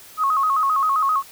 sine tone with vibrato, 1174.7 Hz, D6, in tune, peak -16 dBFS, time 0.17-1.23 s, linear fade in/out 50 ms, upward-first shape square, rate 7.6 Hz, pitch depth 120 cents each way, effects white hiss -44 dBFS RMS until 1.31 s

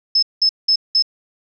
sine tone bursts, 5220 Hz, E8, 18 cents flat, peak -11 dBFS, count 4, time 0.15-1.024 s, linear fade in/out 5 ms, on 76 ms, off 190 ms, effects none

